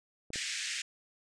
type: clicks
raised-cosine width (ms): 2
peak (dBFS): -31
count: 2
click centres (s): 0.304 / 0.358
type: band-pass noise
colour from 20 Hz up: pink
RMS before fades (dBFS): -37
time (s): 0.33-0.82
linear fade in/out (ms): 5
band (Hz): 1700 to 8400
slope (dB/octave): 48
effects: none